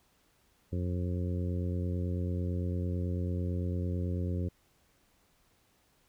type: harmonic tone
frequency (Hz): 89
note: F2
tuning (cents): +33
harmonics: 1 / 2 / 3 / 4 / 5 / 6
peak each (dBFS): -31 / -37 / -41 / -43 / -45 / -47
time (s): 0.72-4.49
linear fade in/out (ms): 10
effects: pink hiss -69 dBFS RMS until 6.08 s